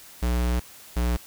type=tone pair in turn; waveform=square; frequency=60.4 / 60.02 Hz; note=B1 / B1; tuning=-38 / -49 cents; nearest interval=unison; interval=11 cents; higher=first; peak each=-22 dBFS; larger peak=neither; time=0.22-0.6 / 0.96-1.17 s; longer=first; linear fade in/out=10 ms; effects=white hiss -47 dBFS RMS until 1.26 s